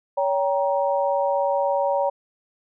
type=chord; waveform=sine; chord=G diminished; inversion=second; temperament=just; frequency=564.5 / 784 / 940.8 Hz; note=Db5 / G5 / Bb5; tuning=+31 / 0 / +16 cents; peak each=-21 / -26 / -25 dBFS; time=0.17-2.1 s; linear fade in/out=10 ms; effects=none